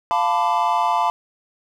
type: chord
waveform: triangle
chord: B half-diminished seventh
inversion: second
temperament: equal with one note detuned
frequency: 698.5 / 880 / 1001.6 / 1174.7 Hz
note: F5 / A5 / B5 / D6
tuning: 0 / 0 / +24 / 0 cents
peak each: -21 / -19 / -19 / -24 dBFS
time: 0.11-1.1 s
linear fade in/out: 0 ms
effects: none